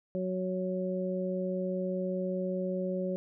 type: harmonic tone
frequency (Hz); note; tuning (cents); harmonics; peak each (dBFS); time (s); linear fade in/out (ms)
185; F#3; 0; 1 / 2 / 3; -33 / -36 / -34; 0.15-3.16; 0
effects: none